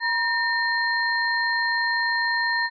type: tone cluster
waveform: sine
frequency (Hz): 953 / 1821 / 4186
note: A#5 / A#6 / C8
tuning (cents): +38 / -41 / 0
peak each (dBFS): -27 / -22 / -30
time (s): 0-2.7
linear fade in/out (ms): 50
effects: none